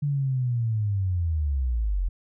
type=linear sweep; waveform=sine; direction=down; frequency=146.83 to 41.35 Hz; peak=-22 dBFS; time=0.02-2.09 s; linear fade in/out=10 ms; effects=none